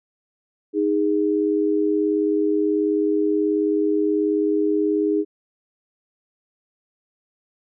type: tone pair together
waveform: sine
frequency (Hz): 311.8 / 410.4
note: D#4 / G#4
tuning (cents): +4 / -21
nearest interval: perfect fourth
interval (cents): 475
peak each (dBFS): -20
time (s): 0.73-5.25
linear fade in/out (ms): 50
effects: none